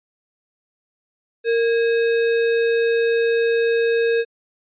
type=tone with sample-and-hold; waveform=sine; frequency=461.8 Hz; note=A#4; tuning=16 cents flat; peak=-15 dBFS; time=1.44-4.25 s; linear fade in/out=50 ms; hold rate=2100 Hz; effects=resampled to 8000 Hz